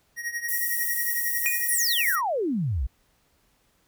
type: tone with tremolo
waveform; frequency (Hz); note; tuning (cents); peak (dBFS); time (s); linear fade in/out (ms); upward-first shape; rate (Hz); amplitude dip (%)
square; 1885; A#6; +19; -26; 0.16-2.22; 50; triangle; 11; 85
type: high-pass noise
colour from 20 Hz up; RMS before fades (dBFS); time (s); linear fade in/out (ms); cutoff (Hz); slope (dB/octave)
pink; -28; 0.48-2.16; 10; 11000; 24
type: tone with exponential decay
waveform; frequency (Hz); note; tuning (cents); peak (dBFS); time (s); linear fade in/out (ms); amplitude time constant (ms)
square; 2455; D#7; -24; -21; 1.46-1.74; 0; 60
type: exponential sweep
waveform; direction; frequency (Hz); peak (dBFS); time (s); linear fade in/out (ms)
sine; down; 11590 to 53; -23; 1.68-2.87; 10
effects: pink hiss -66 dBFS RMS until 3.87 s